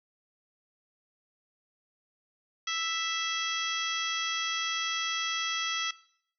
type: harmonic tone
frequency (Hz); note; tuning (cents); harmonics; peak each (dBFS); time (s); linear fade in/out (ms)
659.3; E5; 0; 2 / 3 / 4 / 5 / 6 / 7 / 8 / 9; -36 / -37 / -39 / -34 / -45 / -44 / -42 / -39; 2.67-5.91; 5
effects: noise-tail reverb RT60 0.6 s tail -18 dB re dry